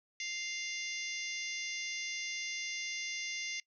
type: harmonic tone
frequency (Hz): 698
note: F5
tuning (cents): -1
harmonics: 3 / 4 / 5 / 6 / 7 / 8 / 9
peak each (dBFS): -40 / -45 / -47 / -51 / -47 / -47 / -45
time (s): 0.2-3.6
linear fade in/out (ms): 2
effects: noise-tail reverb RT60 0.1 s tail -22 dB re dry